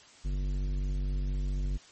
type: tone with tanh clipping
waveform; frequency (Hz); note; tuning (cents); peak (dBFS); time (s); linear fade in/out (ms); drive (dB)
triangle; 47.82; G1; -42; -30; 0.24-1.78; 20; 17
effects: white hiss -55 dBFS RMS until 1.91 s + MP3 32 kbps